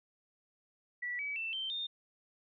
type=tone with pitch steps; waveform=sine; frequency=1953 / 2283 / 2668 / 3118 / 3644 Hz; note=B6 / D7 / E7 / G7 / A#7; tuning=-20 / -50 / +20 / -10 / -40 cents; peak=-35 dBFS; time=1.02-1.87 s; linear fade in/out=10 ms; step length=170 ms; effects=none